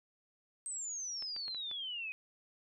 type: exponential sweep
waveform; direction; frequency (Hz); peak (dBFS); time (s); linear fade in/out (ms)
sine; down; 8380 to 2489; -38; 0.66-2.12; 0
type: clicks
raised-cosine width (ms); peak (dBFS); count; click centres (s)
0.3; -34; 5; 1.224 / 1.364 / 1.481 / 1.547 / 1.713
effects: none